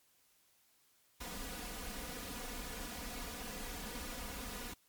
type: noise with comb filter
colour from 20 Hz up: pink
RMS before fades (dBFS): -44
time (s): 1.2-4.74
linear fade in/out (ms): 10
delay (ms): 4.1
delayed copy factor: +0.8
effects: white hiss -71 dBFS RMS until 4.88 s + MP3 96 kbps